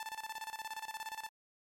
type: tone with tremolo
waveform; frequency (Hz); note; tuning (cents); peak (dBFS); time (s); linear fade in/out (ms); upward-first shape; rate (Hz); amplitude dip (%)
sawtooth; 880; A5; 0; -35; 0-1.29; 2; square; 17; 80
effects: MP3 64 kbps